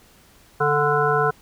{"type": "harmonic tone with a mistuned harmonic", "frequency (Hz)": 146.83, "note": "D3", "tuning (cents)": 0, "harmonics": [1, 3, 5, 7, 9, 10], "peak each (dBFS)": [-26, -21, -24, -24, -24, -25], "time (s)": [0.6, 1.31], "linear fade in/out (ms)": 10, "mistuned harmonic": 9, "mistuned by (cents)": 17, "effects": ["pink hiss -53 dBFS RMS until 1.41 s"]}